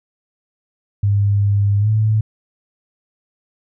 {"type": "tone with pitch glide", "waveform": "sine", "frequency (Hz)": [101.2, 108.46], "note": ["G#2", "A2"], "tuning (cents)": [-44, -24], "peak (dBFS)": -12, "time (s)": [1.03, 2.21], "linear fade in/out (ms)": 5, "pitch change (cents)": 120, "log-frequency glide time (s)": [1.79, 1.89], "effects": []}